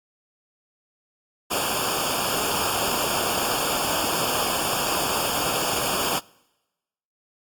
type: noise with comb filter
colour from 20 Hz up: pink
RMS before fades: -25 dBFS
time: 1.5-6.2 s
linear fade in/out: 20 ms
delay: 0.5 ms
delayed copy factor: -1
effects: noise-tail reverb RT60 1.0 s tail -25 dB re dry + AAC 64 kbps